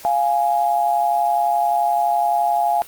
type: tone pair together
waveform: sine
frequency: 698.9 / 830.6 Hz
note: F5 / G#5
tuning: +1 / 0 cents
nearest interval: minor third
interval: 299 cents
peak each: -18 dBFS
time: 0.05-2.82 s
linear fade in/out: 0 ms
effects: white hiss -41 dBFS RMS until 2.87 s + Opus 48 kbps